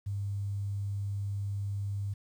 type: tone with quantisation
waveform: sine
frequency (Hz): 100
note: G2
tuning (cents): +35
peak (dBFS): -31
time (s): 0.06-2.14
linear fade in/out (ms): 10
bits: 10
effects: none